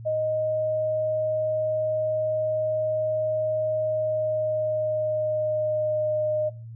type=tone with pitch glide; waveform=sine; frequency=622.3 to 612.7 Hz; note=D#5 to D#5; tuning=0 to -27 cents; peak=-22 dBFS; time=0.05-6.5 s; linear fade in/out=20 ms; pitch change=-27 cents; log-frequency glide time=3.83-6.19 s; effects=noise-tail reverb RT60 0.3 s tail -17 dB re dry + added 114 Hz sine -37 dBFS peak until 6.75 s